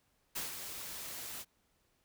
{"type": "noise with ADSR envelope", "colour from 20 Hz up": "white", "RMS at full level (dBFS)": -37, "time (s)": [0.35, 1.45], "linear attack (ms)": 14, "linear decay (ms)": 140, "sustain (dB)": -7, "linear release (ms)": 45, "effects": ["pink hiss -75 dBFS RMS until 2.04 s"]}